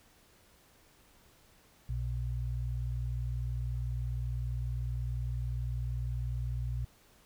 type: tone pair together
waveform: sine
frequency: 60 / 120 Hz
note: B1 / B2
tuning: -49 / -49 cents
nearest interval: octave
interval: 1200 cents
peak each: -34 / -35 dBFS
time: 1.89-6.85 s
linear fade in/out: 5 ms
effects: pink hiss -63 dBFS RMS until 7.25 s